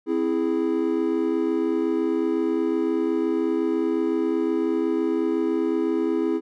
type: chord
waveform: triangle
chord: C augmented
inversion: none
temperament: equal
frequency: 261.6 / 329.6 / 415.3 Hz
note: C4 / E4 / G#4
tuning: 0 / 0 / 0 cents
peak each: -25 / -21 / -24 dBFS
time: 0.06-6.41 s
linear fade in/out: 50 ms
effects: none